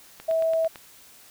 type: click train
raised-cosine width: 0.3 ms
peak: -24 dBFS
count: 6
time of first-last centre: 0.2-0.758 s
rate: 8.96 Hz
type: tone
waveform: sine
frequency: 650 Hz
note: E5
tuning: 24 cents flat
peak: -20 dBFS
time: 0.28-0.68 s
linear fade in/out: 10 ms
effects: white hiss -51 dBFS RMS until 1.3 s